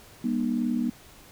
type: tone cluster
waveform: sine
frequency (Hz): 201.1 / 240.9 / 304.1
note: G3 / B3 / D#4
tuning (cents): +44 / -43 / -40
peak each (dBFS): -31 / -25 / -32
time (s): 0.24-0.9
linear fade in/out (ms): 5
effects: pink hiss -51 dBFS RMS until 1.31 s